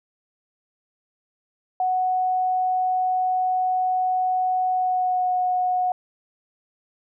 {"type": "tone with pitch glide", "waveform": "sine", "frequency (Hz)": [740, 731.1], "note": ["F#5", "F#5"], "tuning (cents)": [0, -21], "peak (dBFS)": -19, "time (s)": [1.8, 5.92], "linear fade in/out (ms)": 2, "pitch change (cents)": -21, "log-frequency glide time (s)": [4.71, 5.32], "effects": []}